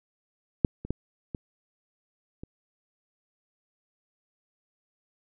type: clicks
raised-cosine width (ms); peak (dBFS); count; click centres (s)
3; -6 / -24 / -14 / -20 / -26; 5; 0.648 / 0.85 / 0.906 / 1.348 / 2.435
effects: none